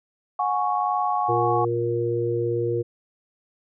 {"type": "chord", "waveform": "sine", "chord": "F# suspended second", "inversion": "none", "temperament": "equal with one note detuned", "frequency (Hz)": [728.5, 830.6, 1108.7], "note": ["F#5", "G#5", "C#6"], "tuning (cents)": [-27, 0, 0], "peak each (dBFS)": -25, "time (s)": [0.39, 1.65], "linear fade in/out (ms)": 5}
{"type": "harmonic tone", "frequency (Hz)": 117.7, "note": "A#2", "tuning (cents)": 17, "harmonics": [1, 3, 4], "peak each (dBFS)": [-28, -25, -25], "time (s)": [1.28, 2.83], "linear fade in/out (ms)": 20}
{"effects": []}